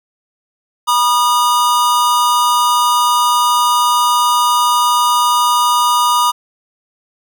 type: tone pair together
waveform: square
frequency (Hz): 970 / 1222.1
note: B5 / D#6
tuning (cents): -31 / -31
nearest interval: major third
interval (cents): 400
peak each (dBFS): -14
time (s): 0.87-6.32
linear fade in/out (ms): 20
effects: none